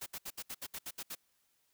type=noise bursts; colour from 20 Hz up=white; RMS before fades=-42 dBFS; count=10; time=0.01-1.152 s; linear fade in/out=10 ms; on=53 ms; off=68 ms; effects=white hiss -75 dBFS RMS until 1.73 s